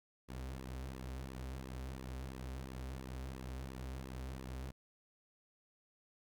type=tone with flanger; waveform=sawtooth; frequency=65 Hz; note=C2; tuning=11 cents flat; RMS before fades=-45 dBFS; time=0.28-4.72 s; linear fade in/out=20 ms; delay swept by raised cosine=1.3 to 6.3 ms; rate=2.9 Hz; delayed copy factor=-0.65; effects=none